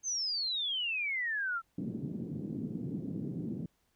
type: exponential sweep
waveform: sine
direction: down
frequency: 6410 to 1318.5 Hz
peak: -31 dBFS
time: 0.03-1.62 s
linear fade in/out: 50 ms
type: band-pass noise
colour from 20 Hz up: pink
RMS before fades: -38 dBFS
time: 1.78-3.66 s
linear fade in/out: 5 ms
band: 150 to 300 Hz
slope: 24 dB/octave
effects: pink hiss -75 dBFS RMS until 3.95 s